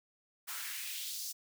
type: noise with high-pass filter sweep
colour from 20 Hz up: white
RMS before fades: -41 dBFS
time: 0.47-1.33 s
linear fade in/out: 20 ms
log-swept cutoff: 1100 to 5800 Hz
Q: 2
effects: none